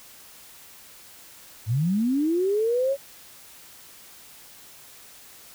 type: linear sweep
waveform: sine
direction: up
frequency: 99.4 to 563 Hz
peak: -20 dBFS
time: 1.66-2.97 s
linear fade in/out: 50 ms
effects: white hiss -48 dBFS RMS until 5.54 s